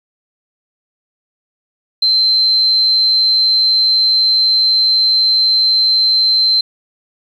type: tone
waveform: sine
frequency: 4104 Hz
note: C8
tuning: 34 cents flat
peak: -9 dBFS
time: 2.02-6.61 s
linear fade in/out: 5 ms
effects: 7-bit